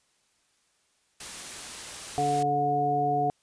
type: noise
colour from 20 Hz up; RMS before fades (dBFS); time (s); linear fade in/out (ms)
white; -39; 1.2-2.43; 5
type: harmonic tone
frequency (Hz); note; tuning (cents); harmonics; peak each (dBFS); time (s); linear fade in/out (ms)
144.9; D3; -23; 1 / 2 / 3 / 5; -33 / -34 / -31 / -24; 2.18-3.3; 0
effects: white hiss -69 dBFS RMS until 3.42 s + resampled to 22050 Hz